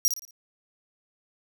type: tone with echo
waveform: sawtooth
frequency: 5700 Hz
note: F8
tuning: 34 cents sharp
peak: -16 dBFS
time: 0.05-0.08 s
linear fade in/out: 0 ms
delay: 57 ms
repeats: 4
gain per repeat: -8 dB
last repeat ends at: 0.308 s
effects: none